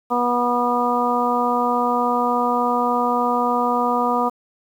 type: harmonic tone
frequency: 243.3 Hz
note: B3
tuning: 26 cents flat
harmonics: 1 / 2 / 3 / 4 / 5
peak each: -24 / -24 / -23 / -22 / -23 dBFS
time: 0.1-4.3 s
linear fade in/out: 20 ms
effects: 8-bit